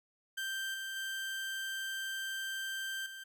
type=tone with level steps; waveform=30% pulse; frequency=1568 Hz; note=G6; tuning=in tune; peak=-33 / -36 / -34 / -42 dBFS; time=0.37-3.24 s; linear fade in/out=10 ms; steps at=0.74 / 0.96 / 3.06 s; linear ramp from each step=2 ms; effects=none